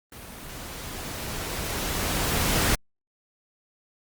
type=noise with level ramp; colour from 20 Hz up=pink; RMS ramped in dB=-42 to -22 dBFS; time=0.12-2.75 s; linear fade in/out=2 ms; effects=Opus 32 kbps